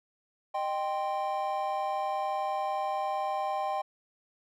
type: chord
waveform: triangle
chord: C minor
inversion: first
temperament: equal with one note detuned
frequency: 615.1 / 784 / 1046.5 Hz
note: Eb5 / G5 / C6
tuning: -20 / 0 / 0 cents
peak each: -33 / -29 / -34 dBFS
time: 0.54-3.82 s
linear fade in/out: 10 ms
effects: none